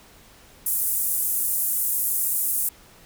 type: band-pass noise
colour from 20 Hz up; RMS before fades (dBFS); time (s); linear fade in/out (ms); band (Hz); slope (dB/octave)
white; -24; 0.66-2.69; 5; 9400 to 16000; 24
effects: pink hiss -51 dBFS RMS until 3.05 s